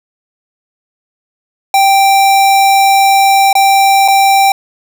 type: tone with dropouts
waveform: square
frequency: 784 Hz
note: G5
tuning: in tune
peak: -6 dBFS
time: 1.74-4.52 s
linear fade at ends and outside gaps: 2 ms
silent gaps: 3.529-3.552 / 4.079-4.083 s
effects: none